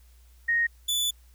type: tone pair in turn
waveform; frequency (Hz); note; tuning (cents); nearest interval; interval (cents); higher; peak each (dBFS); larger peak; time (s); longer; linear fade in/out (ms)
sine / sawtooth; 1864.7 / 3474; A#6 / A7; 0 / -23; major seventh; 1077; second; -21; neither; 0.48-0.67 / 0.88-1.11; second; 10
effects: added 60 Hz sine -52 dBFS peak until 1.34 s + white hiss -64 dBFS RMS until 1.34 s